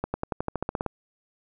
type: accelerating click train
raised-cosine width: 1 ms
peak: -13 dBFS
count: 12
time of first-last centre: 0.04-0.863 s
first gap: 100 ms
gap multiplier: 0.94
effects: none